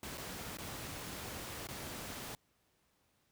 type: noise with dropouts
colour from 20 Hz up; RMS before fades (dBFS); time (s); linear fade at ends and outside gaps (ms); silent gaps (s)
pink; -44; 0.03-2.35; 1; 0.174-0.179 / 0.571-0.585 / 1.671-1.687
effects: pink hiss -75 dBFS RMS until 3.31 s + high-pass 60 Hz 12 dB/octave